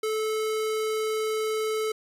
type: tone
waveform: square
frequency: 435.1 Hz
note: A4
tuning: 19 cents flat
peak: -26 dBFS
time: 0.03-1.92 s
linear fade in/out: 5 ms
effects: resampled to 32000 Hz